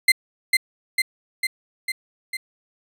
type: tone with echo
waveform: 35% pulse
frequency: 2075 Hz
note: C7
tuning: 15 cents flat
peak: -9 dBFS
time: 0.08-0.12 s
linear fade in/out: 5 ms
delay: 450 ms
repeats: 5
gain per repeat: -3 dB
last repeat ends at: 2.37 s
effects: resampled to 32000 Hz